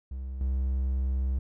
triangle tone with level steps, 65.41 Hz, C2, in tune, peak -31 / -23 dBFS, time 0.11-1.39 s, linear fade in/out 5 ms, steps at 0.41 s, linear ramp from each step 2 ms, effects none

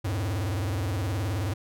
square tone with vibrato, 98.6 Hz, G2, 11 cents sharp, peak -27 dBFS, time 0.04-1.54 s, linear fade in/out 10 ms, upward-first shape sine, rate 19 Hz, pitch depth 250 cents each way, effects none

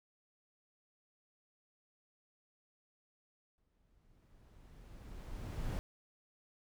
brown noise with exponential growth, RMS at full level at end -37 dBFS, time 3.58-5.79 s, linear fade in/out 0 ms, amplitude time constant 480 ms, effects none

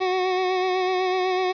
25% pulse tone with vibrato, 370 Hz, F#4, in tune, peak -17 dBFS, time 0-1.53 s, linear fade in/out 20 ms, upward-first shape sine, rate 8 Hz, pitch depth 30 cents each way, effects resampled to 11025 Hz + 8-bit

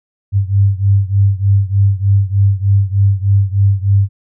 sine beating tone pair, 97.9 / 101.2 Hz, G2 / G#2, -2 / -44 cents, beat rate 3.3 Hz, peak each -11 / -13 dBFS, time 0.32-4.09 s, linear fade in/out 50 ms, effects none

